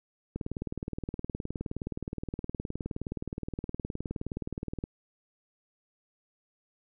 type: click train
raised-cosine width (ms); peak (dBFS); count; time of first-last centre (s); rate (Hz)
3; -21; 87; 0.36-4.839; 19.2
effects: none